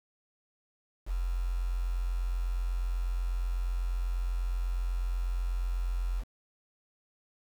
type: tone with quantisation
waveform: sine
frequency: 44.1 Hz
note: F1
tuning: 18 cents sharp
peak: -28 dBFS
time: 1.06-6.24 s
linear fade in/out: 50 ms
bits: 8
effects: none